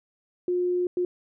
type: tone bursts at uneven times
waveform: sine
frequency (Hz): 357.7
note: F4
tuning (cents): +41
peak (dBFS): -22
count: 2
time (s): 0.48-0.87 / 0.97-1.05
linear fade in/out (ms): 2
effects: none